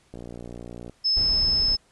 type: click train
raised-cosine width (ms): 2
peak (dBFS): -25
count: 46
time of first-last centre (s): 0.14-0.896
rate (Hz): 59.5
type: tone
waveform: sine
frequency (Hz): 5220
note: E8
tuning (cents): -18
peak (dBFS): -19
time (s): 1.04-1.77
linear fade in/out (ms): 20
type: noise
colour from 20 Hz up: brown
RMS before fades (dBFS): -31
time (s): 1.16-1.76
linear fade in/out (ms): 10
effects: pink hiss -61 dBFS RMS until 1.91 s + resampled to 24000 Hz